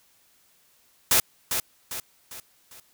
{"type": "noise with echo", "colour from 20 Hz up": "white", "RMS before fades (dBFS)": -19, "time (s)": [1.11, 1.2], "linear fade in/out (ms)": 2, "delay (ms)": 400, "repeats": 4, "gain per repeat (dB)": -7, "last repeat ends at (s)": 2.8, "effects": ["white hiss -62 dBFS RMS until 2.93 s"]}